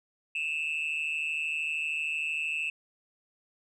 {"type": "tone with amplitude modulation", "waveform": "sine", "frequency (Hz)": 2637, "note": "E7", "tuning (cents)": 0, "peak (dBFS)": -23, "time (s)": [0.35, 2.7], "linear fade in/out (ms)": 5, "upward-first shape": "sine", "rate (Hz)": 153, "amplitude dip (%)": 90, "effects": ["tanh soft clip ceiling -25 dBFS"]}